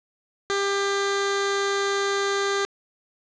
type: tone with notch filter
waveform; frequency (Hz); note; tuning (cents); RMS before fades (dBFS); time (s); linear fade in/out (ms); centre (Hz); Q
15% pulse; 397.7; G4; +25; -24; 0.5-2.65; 0; 870; 1.9
effects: resampled to 16000 Hz + 7-bit